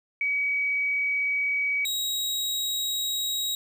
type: tone pair in turn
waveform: sine / sawtooth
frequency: 2269 / 3816 Hz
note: C#7 / A#7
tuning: +40 / +40 cents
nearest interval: major sixth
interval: 900 cents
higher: second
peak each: -23 dBFS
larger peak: neither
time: 0.21-1.85 / 1.85-3.55 s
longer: second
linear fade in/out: 2 ms
effects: 10-bit